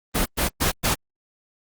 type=noise bursts; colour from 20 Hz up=pink; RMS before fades=-21 dBFS; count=4; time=0.14-0.95 s; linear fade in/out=20 ms; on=120 ms; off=110 ms; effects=Opus 24 kbps